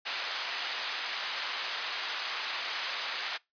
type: band-pass noise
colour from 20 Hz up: white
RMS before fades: -35 dBFS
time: 0.05-3.38 s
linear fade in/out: 20 ms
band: 840 to 4400 Hz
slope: 12 dB/octave
effects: noise-tail reverb RT60 0.2 s tail -23 dB re dry + resampled to 11025 Hz